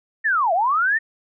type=linear two-way sweep; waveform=sine; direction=down then up; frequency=1857 to 641 to 1857 Hz; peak=-16 dBFS; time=0.24-0.99 s; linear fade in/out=20 ms; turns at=0.53 s; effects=none